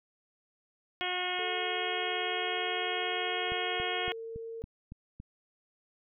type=harmonic tone; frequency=362.2 Hz; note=F#4; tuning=37 cents flat; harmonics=1 / 2 / 3 / 4 / 5 / 6 / 7 / 8 / 9; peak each=-40 / -37 / -43 / -41 / -41 / -38 / -42 / -39 / -38 dBFS; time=1.01-4.12 s; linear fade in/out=0 ms
type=tone with pitch glide; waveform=sine; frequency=440.1 to 455.4 Hz; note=A4 to A#4; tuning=0 to -40 cents; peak=-38 dBFS; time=1.39-4.62 s; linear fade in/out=0 ms; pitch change=+60 cents; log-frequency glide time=2.24-4.49 s
type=click train; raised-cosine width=5 ms; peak=-31 dBFS; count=7; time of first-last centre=3.52-5.201 s; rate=3.57 Hz
effects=none

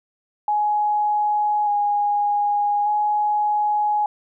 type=tone with vibrato; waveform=sine; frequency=830.6 Hz; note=G#5; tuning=in tune; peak=-17 dBFS; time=0.48-4.06 s; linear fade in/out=2 ms; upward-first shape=square; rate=0.42 Hz; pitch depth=15 cents each way; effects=none

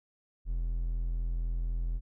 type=tone; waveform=triangle; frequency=41.98 Hz; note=E1; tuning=32 cents sharp; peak=-27 dBFS; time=0.45-2.01 s; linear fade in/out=50 ms; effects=none

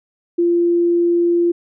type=tone; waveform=sine; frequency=344.6 Hz; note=F4; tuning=23 cents flat; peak=-12 dBFS; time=0.38-1.52 s; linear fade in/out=10 ms; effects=none

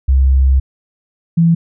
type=tone pair in turn; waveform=sine; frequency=66.5 / 167.04 Hz; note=C2 / E3; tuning=+29 / +23 cents; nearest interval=octave + major third; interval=1594 cents; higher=second; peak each=-7 dBFS; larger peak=neither; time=0.08-0.6 / 1.37-1.55 s; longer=first; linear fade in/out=10 ms; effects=none

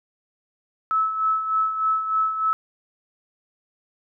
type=tone with tremolo; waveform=sine; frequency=1301 Hz; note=E6; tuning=23 cents flat; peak=-17 dBFS; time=0.91-2.53 s; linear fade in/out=0 ms; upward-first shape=sine; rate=3.3 Hz; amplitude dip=60%; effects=none

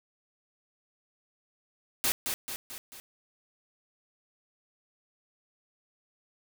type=noise with echo; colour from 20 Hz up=white; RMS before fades=-27 dBFS; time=2.04-2.12 s; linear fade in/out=0 ms; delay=220 ms; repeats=4; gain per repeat=-5 dB; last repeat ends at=3 s; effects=none

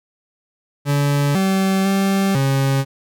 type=tone with pitch steps; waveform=40% pulse; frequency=143.2 / 192 / 194.9 / 136.2 Hz; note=D3 / G3 / G3 / C#3; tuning=-43 / -36 / -10 / -30 cents; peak=-14 dBFS; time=0.85-2.85 s; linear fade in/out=50 ms; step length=500 ms; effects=none

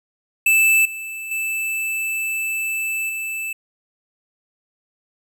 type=tone with level steps; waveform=square; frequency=2637 Hz; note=E7; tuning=in tune; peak=-13 / -29 / -22 / -25 dBFS; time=0.46-3.53 s; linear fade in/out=5 ms; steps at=0.85 / 1.31 / 3.09 s; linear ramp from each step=5 ms; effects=none

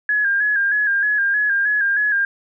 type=tone with vibrato; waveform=sine; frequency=1647 Hz; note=G#6; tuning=15 cents flat; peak=-15 dBFS; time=0.09-2.25 s; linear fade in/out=2 ms; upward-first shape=square; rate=3.2 Hz; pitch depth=46 cents each way; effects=none

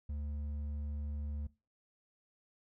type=tone with hard clipping; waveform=triangle; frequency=73.42 Hz; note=D2; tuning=in tune; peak=-38 dBFS; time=0.09-1.47 s; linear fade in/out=5 ms; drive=8 dB; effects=noise-tail reverb RT60 0.3 s tail -20 dB re dry

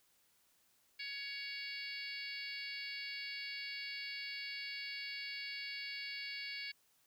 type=harmonic tone; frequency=560 Hz; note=C#5; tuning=18 cents sharp; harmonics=3 / 4 / 5 / 6 / 7 / 8 / 9; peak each=-51 / -45 / -51 / -55 / -55 / -47 / -55 dBFS; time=0.99-6.72 s; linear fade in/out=10 ms; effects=white hiss -73 dBFS RMS until 7.06 s

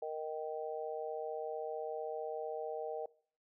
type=harmonic tone; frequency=155.56 Hz; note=D#3; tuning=in tune; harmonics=3 / 4 / 5; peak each=-40 / -42 / -44 dBFS; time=0.02-3.06 s; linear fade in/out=5 ms; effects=noise-tail reverb RT60 0.5 s tail -22 dB re dry

